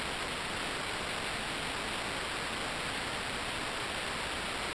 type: noise with sample-and-hold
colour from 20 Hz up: blue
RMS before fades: -36 dBFS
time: 0-4.73 s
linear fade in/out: 0 ms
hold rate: 6300 Hz
effects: resampled to 22050 Hz